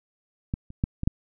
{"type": "clicks", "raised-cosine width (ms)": 5, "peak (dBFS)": [-14, -29, -10, -16, -8], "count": 5, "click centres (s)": [0.539, 0.704, 0.839, 1.034, 1.075], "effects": []}